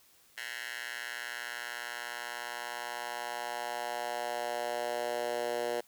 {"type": "tone with high-pass filter sweep", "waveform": "10% pulse", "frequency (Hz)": 120, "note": "B2", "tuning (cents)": -49, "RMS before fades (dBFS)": -37, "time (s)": [0.37, 5.81], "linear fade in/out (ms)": 10, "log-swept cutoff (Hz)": [1900, 480], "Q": 2.1, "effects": ["white hiss -63 dBFS RMS until 5.87 s"]}